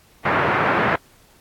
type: band-pass noise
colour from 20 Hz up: white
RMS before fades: -19 dBFS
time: 0.25-0.96 s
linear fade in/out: 5 ms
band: 100 to 1800 Hz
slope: 24 dB/octave
effects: pink hiss -54 dBFS RMS until 1.4 s + AAC 64 kbps